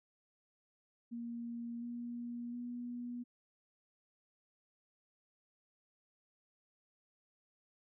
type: tone with pitch steps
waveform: sine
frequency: 235.2 / 238.8 / 242.4 Hz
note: A#3 / A#3 / B3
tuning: +16 / +42 / -32 cents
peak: -40 dBFS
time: 1.11-3.24 s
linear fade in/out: 20 ms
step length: 710 ms
effects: none